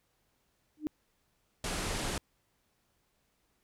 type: tone with exponential growth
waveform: sine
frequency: 304 Hz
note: D#4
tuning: 40 cents flat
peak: -26 dBFS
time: 0.77-0.87 s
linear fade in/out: 0 ms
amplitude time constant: 21 ms
type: low-pass noise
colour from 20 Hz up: pink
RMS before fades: -35 dBFS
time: 1.64-2.18 s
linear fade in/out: 2 ms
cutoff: 11000 Hz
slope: 48 dB/octave
effects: pink hiss -75 dBFS RMS until 3.63 s